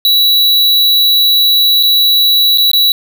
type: tone with dropouts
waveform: square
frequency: 3925 Hz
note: B7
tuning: 11 cents flat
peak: -7 dBFS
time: 0.05-2.92 s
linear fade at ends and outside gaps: 1 ms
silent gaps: 1.828-1.833 / 2.575-2.582 / 2.715-2.733 s
effects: none